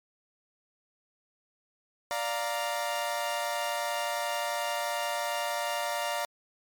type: chord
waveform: sawtooth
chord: Bb major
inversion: first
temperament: equal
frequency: 587.3 / 698.5 / 932.3 Hz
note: D5 / F5 / Bb5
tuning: 0 / 0 / 0 cents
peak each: -30 / -30 / -30 dBFS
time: 2.11-6.25 s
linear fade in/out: 0 ms
effects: MP3 96 kbps